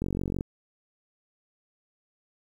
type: click train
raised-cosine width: 3 ms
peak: -17 dBFS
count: 19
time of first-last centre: 0.02-0.409 s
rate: 46.3 Hz
effects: 9-bit